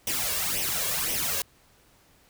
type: noise with flanger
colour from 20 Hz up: white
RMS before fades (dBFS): -28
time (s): 0.07-1.42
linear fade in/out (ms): 2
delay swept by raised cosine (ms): 0.34 to 1.84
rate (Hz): 1.9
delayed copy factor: +0.7
effects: pink hiss -60 dBFS RMS until 2.29 s